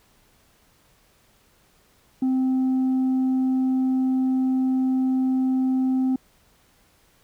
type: tone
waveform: sine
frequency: 260 Hz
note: C4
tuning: 11 cents flat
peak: -16 dBFS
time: 2.22-6.16 s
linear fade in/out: 5 ms
effects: tanh soft clip ceiling -18 dBFS + pink hiss -60 dBFS RMS until 7.23 s